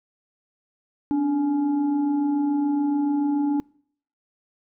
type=tone with frequency modulation; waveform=sine; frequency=290 Hz; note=D4; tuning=22 cents flat; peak=-19 dBFS; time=1.11-3.6 s; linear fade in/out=0 ms; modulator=553 Hz; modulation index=0.38; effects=noise-tail reverb RT60 0.6 s tail -26 dB re dry